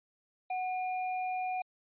sine tone with sample-and-hold, 740 Hz, F#5, in tune, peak -31 dBFS, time 0.5-1.62 s, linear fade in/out 5 ms, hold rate 3150 Hz, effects resampled to 8000 Hz

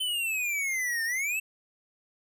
square exponential two-way sweep, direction down then up, 3079 to 1793 to 2695 Hz, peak -28 dBFS, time 0-1.4 s, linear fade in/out 10 ms, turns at 1.04 s, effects none

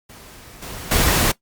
pink noise with level steps, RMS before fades -42 / -33 / -17 dBFS, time 0.09-1.32 s, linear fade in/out 10 ms, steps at 0.62 / 0.91 s, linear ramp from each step 5 ms, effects noise-tail reverb RT60 0.1 s tail -18 dB re dry + Opus 48 kbps

